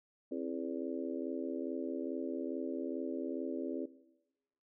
harmonic tone with a mistuned harmonic, 82.41 Hz, E2, in tune, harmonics 3 / 4 / 5 / 6 / 7, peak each -39 / -41 / -43 / -45 / -46 dBFS, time 0.31-3.86 s, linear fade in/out 10 ms, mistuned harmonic 3, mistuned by +120 cents, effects noise-tail reverb RT60 1.0 s tail -18 dB re dry

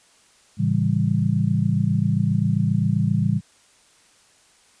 sine chord, A dominant seventh, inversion none, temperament just, 110 / 137.5 / 165 / 198 Hz, A2 / C#3 / E3 / G3, 0 / -14 / +2 / +18 cents, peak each -23 dBFS, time 0.57-3.41 s, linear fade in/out 50 ms, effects white hiss -56 dBFS RMS until 4.8 s + resampled to 22050 Hz

